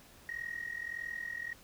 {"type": "tone with amplitude modulation", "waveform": "sine", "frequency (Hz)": 1882, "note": "A#6", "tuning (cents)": 16, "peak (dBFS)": -33, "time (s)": [0.29, 1.53], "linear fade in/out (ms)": 0, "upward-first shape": "sine", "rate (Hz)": 41.6, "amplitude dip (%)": 85, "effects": ["tanh soft clip ceiling -30 dBFS", "pink hiss -58 dBFS RMS until 1.63 s"]}